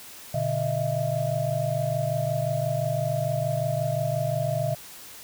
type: tone cluster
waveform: sine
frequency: 121.1 / 146.4 / 624 / 670 Hz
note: B2 / D3 / D#5 / E5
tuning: -34 / -5 / +5 / +28 cents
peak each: -29 dBFS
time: 0.34-4.75 s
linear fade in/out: 5 ms
effects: white hiss -44 dBFS RMS until 5.23 s